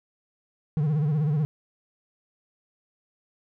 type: tone with vibrato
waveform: triangle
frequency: 150.4 Hz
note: D3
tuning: 42 cents sharp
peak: -19 dBFS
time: 0.77-1.45 s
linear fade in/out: 0 ms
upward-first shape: sine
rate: 16 Hz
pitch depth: 110 cents each way
effects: none